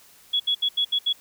sine tone bursts at uneven times, 3366 Hz, G#7, 23 cents sharp, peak -19 dBFS, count 6, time 0.33-0.4 / 0.47-0.55 / 0.62-0.69 / 0.77-0.85 / 0.92-0.99 / 1.06-1.13 s, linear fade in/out 10 ms, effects white hiss -53 dBFS RMS until 1.2 s

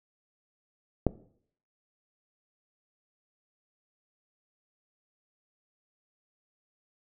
click, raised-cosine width 2 ms, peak -9 dBFS, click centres 1.067 s, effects noise-tail reverb RT60 0.6 s tail -18 dB re dry

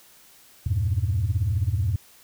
sine chord, E diminished, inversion none, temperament equal, 82.41 / 98 / 116.54 Hz, E2 / G2 / Bb2, 0 / 0 / 0 cents, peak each -25 / -23 / -26 dBFS, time 0.66-1.96 s, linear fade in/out 5 ms, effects tanh soft clip ceiling -14 dBFS + white hiss -53 dBFS RMS until 2.23 s

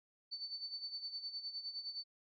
sine tone with tremolo, 4519 Hz, C#8, 33 cents sharp, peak -39 dBFS, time 0.31-2.04 s, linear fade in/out 20 ms, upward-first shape sine, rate 9.7 Hz, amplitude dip 70%, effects none

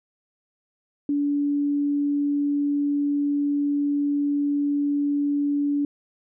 sine tone, 287.6 Hz, D4, 36 cents flat, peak -20 dBFS, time 1.09-5.85 s, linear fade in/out 2 ms, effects none

